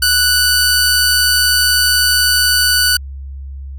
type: tone pair together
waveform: sawtooth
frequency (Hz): 1480 / 4568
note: F#6 / D8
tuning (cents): 0 / -49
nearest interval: octave + minor sixth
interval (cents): 1951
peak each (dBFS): -10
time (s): 0.02-2.97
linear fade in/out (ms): 5
effects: added 68 Hz sine -25 dBFS peak until 3.78 s